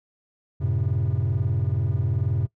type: chord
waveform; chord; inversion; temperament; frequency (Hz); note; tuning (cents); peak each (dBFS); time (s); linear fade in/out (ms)
triangle; F# diminished; none; just; 92.5 / 111 / 133.2; F#2 / A2 / C3; 0 / +16 / +31; -23; 0.6-2.47; 20
effects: noise-tail reverb RT60 0.1 s tail -19 dB re dry + tanh soft clip ceiling -13 dBFS